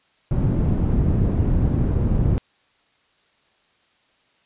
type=low-pass noise; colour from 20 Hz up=white; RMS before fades=-19 dBFS; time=0.31-2.38 s; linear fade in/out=0 ms; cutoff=140 Hz; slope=12 dB/octave; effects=white hiss -62 dBFS RMS until 4.45 s + resampled to 8000 Hz